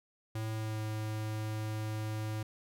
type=tone with pitch glide; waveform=square; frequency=110 to 108.3 Hz; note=A2 to A2; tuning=0 to -27 cents; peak=-35 dBFS; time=0.35-2.43 s; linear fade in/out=5 ms; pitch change=-27 cents; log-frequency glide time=0.51-0.82 s; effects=none